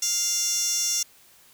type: tone with high-pass filter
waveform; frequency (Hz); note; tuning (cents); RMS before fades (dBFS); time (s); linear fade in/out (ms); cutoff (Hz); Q
15% pulse; 699; F5; +1; -25; 0.02-1.03; 5; 5400; 6
effects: white hiss -55 dBFS RMS until 1.53 s